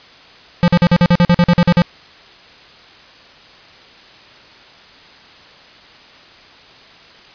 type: tone bursts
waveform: square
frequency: 174.61 Hz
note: F3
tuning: in tune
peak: -8 dBFS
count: 13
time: 0.63-1.819 s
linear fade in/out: 0 ms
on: 49 ms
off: 46 ms
effects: white hiss -42 dBFS RMS until 7.34 s + resampled to 11025 Hz